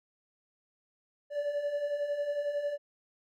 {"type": "beating tone pair", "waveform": "triangle", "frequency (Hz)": [571, 582], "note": ["D5", "D5"], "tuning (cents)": [-49, -16], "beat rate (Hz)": 11, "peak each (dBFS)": [-36, -29], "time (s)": [1.3, 2.78], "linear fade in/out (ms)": 50, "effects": []}